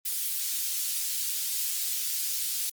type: high-pass noise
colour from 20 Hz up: white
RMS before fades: -30 dBFS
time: 0.05-2.7 s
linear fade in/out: 10 ms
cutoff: 3800 Hz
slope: 12 dB/octave
effects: Opus 24 kbps